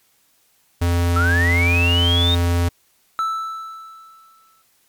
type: tone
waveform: square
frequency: 86.5 Hz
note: F2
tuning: 16 cents flat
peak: -16 dBFS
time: 0.81-2.69 s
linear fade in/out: 10 ms
type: linear sweep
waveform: sine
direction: up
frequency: 1302 to 3713 Hz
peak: -17 dBFS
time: 1.16-2.35 s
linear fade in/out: 5 ms
type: tone with exponential decay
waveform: triangle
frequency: 1318.5 Hz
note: E6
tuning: in tune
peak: -15 dBFS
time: 3.19-4.62 s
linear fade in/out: 0 ms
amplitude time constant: 310 ms
effects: white hiss -60 dBFS RMS until 4.88 s + MP3 96 kbps